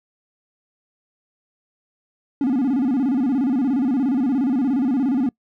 triangle tone with vibrato, 261.6 Hz, C4, in tune, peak -14 dBFS, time 2.41-5.29 s, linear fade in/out 2 ms, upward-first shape square, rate 17 Hz, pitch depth 140 cents each way, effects noise-tail reverb RT60 0.1 s tail -25 dB re dry + tanh soft clip ceiling -10 dBFS

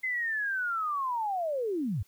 sine linear sweep, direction down, 2067 to 78.2 Hz, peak -28 dBFS, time 0.03-2.03 s, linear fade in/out 10 ms, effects white hiss -65 dBFS RMS until 2.07 s

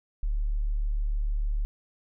sine tone, 36.71 Hz, D1, in tune, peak -24 dBFS, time 0.23-1.65 s, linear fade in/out 0 ms, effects none

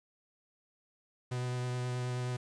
45% pulse tone with vibrato, 124.6 Hz, B2, 16 cents sharp, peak -33 dBFS, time 1.31-2.37 s, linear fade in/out 10 ms, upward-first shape triangle, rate 9.4 Hz, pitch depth 14 cents each way, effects resampled to 22050 Hz + 10-bit

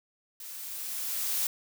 blue noise with level ramp, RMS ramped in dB -43 to -28 dBFS, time 0.4-1.47 s, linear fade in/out 2 ms, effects none

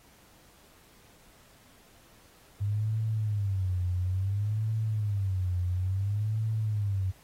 sine tone with vibrato, 99.5 Hz, G2, 26 cents sharp, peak -26 dBFS, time 2.6-7.12 s, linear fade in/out 20 ms, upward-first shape sine, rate 0.58 Hz, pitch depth 180 cents each way, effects pink hiss -59 dBFS RMS until 7.23 s + AAC 48 kbps

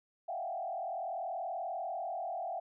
sine tone with frequency modulation, 720 Hz, F#5, 47 cents flat, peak -35 dBFS, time 0.28-2.6 s, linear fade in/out 10 ms, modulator 40.5 Hz, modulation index 1.7, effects none

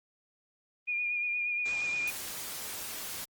sine tone with vibrato, 2430 Hz, D#7, 42 cents flat, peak -29 dBFS, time 0.87-2.11 s, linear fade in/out 20 ms, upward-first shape sine, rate 8.5 Hz, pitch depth 27 cents each way
white noise, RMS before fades -39 dBFS, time 1.65-3.25 s, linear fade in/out 10 ms
effects Opus 24 kbps

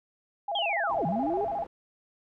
sine tone with vibrato, 740 Hz, F#5, in tune, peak -28 dBFS, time 0.48-1.64 s, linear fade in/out 5 ms, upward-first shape square, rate 14 Hz, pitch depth 160 cents each way
sine linear two-way sweep, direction down then up, 3330 to 150 to 435.2 Hz, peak -28 dBFS, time 0.55-1.45 s, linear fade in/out 5 ms, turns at 1.06 s
white low-pass noise, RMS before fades -46 dBFS, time 0.89-1.67 s, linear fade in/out 5 ms, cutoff 620 Hz, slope 12 dB/octave
effects none

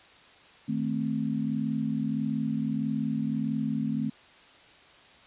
sine chord, A diminished, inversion second, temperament equal, 155.56 / 220 / 261.6 Hz, Eb3 / A3 / C4, 0 / 0 / 0 cents, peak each -33 / -29 / -31 dBFS, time 0.68-4.1 s, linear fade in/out 10 ms, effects white hiss -54 dBFS RMS until 5.26 s + resampled to 8000 Hz

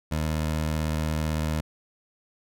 20% pulse tone with vibrato, 77.9 Hz, D#2, 3 cents sharp, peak -20 dBFS, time 0.11-1.61 s, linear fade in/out 10 ms, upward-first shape sine, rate 16 Hz, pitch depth 14 cents each way, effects none

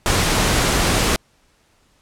pink noise, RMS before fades -17 dBFS, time 0.06-1.16 s, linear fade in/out 0 ms, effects pink hiss -59 dBFS RMS until 2.01 s + low-pass 10000 Hz 12 dB/octave

